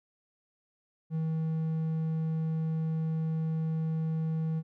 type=tone; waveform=triangle; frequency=160 Hz; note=D#3; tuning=49 cents sharp; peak=-26 dBFS; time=1.1-4.63 s; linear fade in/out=50 ms; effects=none